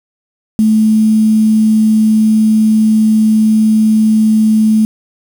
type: tone with quantisation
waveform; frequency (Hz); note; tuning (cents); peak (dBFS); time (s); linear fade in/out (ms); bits
sine; 217.6; A3; -19; -6; 0.59-4.85; 0; 5
effects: none